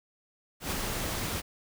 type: noise with ADSR envelope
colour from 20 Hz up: pink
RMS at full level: -31 dBFS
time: 0.6-1.42 s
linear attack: 110 ms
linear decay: 27 ms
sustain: -2 dB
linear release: 27 ms
effects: none